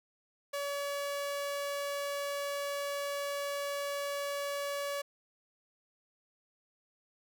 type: tone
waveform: sawtooth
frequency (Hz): 568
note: C#5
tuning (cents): +42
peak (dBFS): -30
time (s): 0.53-5.02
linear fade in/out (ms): 10
effects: none